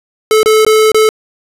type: tone with dropouts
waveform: square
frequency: 434.5 Hz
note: A4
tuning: 22 cents flat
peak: -6 dBFS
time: 0.31-1.09 s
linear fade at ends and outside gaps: 1 ms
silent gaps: 0.431-0.459 / 0.649-0.665 / 0.918-0.945 s
effects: resampled to 32000 Hz + 7-bit